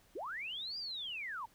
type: linear two-way sweep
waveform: sine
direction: up then down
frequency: 277.2 to 4892 to 849 Hz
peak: -39 dBFS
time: 0.15-1.46 s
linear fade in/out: 10 ms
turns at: 0.78 s
effects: pink hiss -67 dBFS RMS until 1.54 s